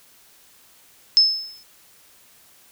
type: tone with exponential decay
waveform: sine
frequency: 5230 Hz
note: E8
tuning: 15 cents flat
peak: -8 dBFS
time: 1.17-1.63 s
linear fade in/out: 0 ms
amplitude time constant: 100 ms
effects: white hiss -53 dBFS RMS until 2.71 s